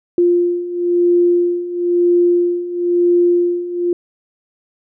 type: beating tone pair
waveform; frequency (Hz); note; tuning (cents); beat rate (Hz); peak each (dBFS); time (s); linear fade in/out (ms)
sine; 349.3 / 350.3; F4 / F4; 0 / +5; 1; -17 / -13; 0.18-3.93; 2
effects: none

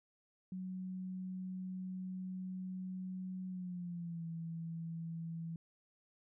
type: tone with pitch glide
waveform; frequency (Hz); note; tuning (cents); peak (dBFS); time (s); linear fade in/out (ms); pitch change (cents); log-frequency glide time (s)
sine; 185.5 to 165.26; F#3 to E3; +5 to +5; -40; 0.52-5.56; 2; -200; 3.48-4.26
effects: none

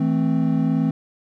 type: chord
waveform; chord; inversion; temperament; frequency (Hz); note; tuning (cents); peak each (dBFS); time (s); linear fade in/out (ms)
triangle; A minor; second; equal with one note detuned; 162.73 / 220 / 261.6; E3 / A3 / C4; -22 / 0 / 0; -19 / -21 / -19; 0-0.91; 5
effects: none

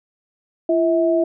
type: tone pair together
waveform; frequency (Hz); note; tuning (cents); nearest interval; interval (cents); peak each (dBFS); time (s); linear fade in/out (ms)
sine; 340 / 647.4; F4 / E5; -46 / -31; major seventh; 1115; -17; 0.69-1.24; 5
effects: none

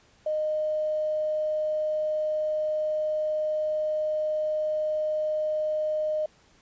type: tone with tanh clipping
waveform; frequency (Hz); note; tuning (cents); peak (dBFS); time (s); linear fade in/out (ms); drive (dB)
triangle; 615; D#5; -20; -24; 0.26-6.26; 5; 3
effects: pink hiss -60 dBFS RMS until 6.61 s + resampled to 16000 Hz

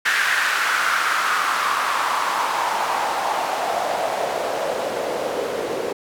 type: noise with band-pass filter sweep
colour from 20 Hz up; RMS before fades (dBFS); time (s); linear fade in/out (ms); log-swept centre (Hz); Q
white; -22; 0.05-5.93; 10; 1700 to 440; 3.2
effects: none

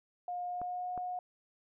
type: tone with pitch glide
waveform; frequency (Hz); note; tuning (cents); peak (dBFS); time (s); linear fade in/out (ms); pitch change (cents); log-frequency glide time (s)
sine; 713 to 724.2; F5 to F#5; +36 to -37; -35; 0.28-1.19; 2; +27; 0.45-0.89
type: clicks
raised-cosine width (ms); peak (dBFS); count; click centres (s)
1; -30; 2; 0.616 / 0.977
effects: none

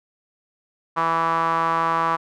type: tone with band-pass filter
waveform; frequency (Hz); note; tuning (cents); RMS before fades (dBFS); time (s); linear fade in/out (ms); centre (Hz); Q
sawtooth; 164.81; E3; 0; -21; 0.96-2.17; 20; 1100; 5
effects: none

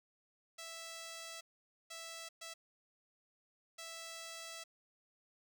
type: tone bursts at uneven times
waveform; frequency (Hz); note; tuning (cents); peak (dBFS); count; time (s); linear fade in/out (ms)
5% pulse; 659.3; E5; 0; -35; 4; 0.58-1.41 / 1.9-2.29 / 2.41-2.54 / 3.78-4.64; 10
effects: none

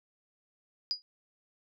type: tone with exponential decay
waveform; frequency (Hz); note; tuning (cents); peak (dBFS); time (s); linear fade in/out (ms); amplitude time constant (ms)
sine; 4900; D#8; -27; -24; 0.91-1.02; 0; 23
effects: none

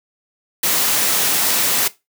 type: noise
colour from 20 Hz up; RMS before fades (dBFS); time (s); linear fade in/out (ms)
white; -17; 0.63-1.88; 5
effects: noise-tail reverb RT60 0.2 s tail -17 dB re dry + high-pass 150 Hz 12 dB/octave

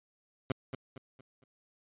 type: tone with echo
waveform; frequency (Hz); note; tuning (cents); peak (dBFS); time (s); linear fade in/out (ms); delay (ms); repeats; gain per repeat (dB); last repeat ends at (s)
15% pulse; 130.81; C3; 0; -22; 0.5-0.52; 2; 230; 4; -8; 1.44
effects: resampled to 8000 Hz

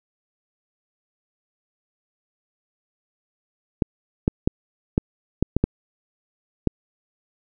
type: clicks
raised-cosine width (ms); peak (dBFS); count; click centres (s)
3; -4; 8; 3.822 / 4.279 / 4.475 / 4.979 / 5.426 / 5.566 / 5.64 / 6.673
effects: none

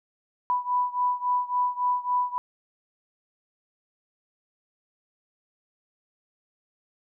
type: beating tone pair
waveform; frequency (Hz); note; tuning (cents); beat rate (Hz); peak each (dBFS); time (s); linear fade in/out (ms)
sine; 987.8 / 991.4; B5 / B5; 0 / +6; 3.6; -25 / -27; 0.5-2.38; 0
effects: none

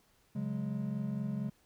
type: chord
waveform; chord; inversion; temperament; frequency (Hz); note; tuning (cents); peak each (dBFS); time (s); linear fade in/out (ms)
triangle; C# suspended fourth; none; equal with one note detuned; 138.59 / 183.4 / 207.7; C#3 / F#3 / G#3; 0 / -15 / 0; -36 / -38 / -34; 0.35-1.5; 10
effects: pink hiss -69 dBFS RMS until 1.65 s

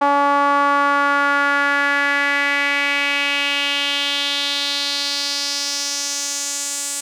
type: tone with band-pass filter sweep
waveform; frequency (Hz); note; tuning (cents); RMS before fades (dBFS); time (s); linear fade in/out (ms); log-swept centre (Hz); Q
sawtooth; 283.8; C#4; +41; -19; 0.01-7.01; 10; 940 to 8000; 3.3
effects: none

